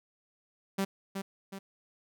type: tone with echo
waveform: sawtooth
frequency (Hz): 194.8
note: G3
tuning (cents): -11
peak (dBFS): -24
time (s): 0.78-0.85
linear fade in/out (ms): 10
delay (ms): 370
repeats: 2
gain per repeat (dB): -6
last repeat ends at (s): 1.59
effects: none